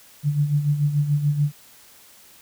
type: tone with tremolo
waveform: sine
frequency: 146.3 Hz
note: D3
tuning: 6 cents flat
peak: -15 dBFS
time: 0.23-1.52 s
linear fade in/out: 50 ms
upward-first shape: sine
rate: 6.9 Hz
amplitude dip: 65%
effects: white hiss -50 dBFS RMS until 2.41 s